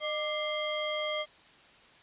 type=tone cluster; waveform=sine; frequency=610 / 1185 / 2089 / 3232 Hz; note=D#5 / D6 / C7 / G#7; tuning=-34 / +15 / -3 / -48 cents; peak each=-33 / -39 / -37 / -36 dBFS; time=0-1.26 s; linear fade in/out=50 ms; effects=white hiss -57 dBFS RMS until 2.02 s + resampled to 8000 Hz